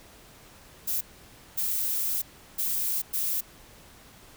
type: noise bursts at uneven times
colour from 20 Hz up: violet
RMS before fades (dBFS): -28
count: 4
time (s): 0.87-1.01 / 1.57-2.22 / 2.58-3.02 / 3.13-3.41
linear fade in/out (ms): 10
effects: pink hiss -52 dBFS RMS until 4.36 s